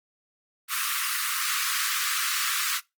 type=high-pass noise; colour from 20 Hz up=pink; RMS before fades=-27 dBFS; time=0.68-2.81 s; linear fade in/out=50 ms; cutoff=1100 Hz; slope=96 dB/octave; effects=noise-tail reverb RT60 0.2 s tail -22 dB re dry + Opus 24 kbps